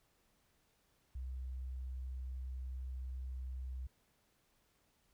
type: tone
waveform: sine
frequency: 64.1 Hz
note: C2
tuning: 35 cents flat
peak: -40 dBFS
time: 1.15-3.87 s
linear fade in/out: 5 ms
effects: pink hiss -75 dBFS RMS until 5.13 s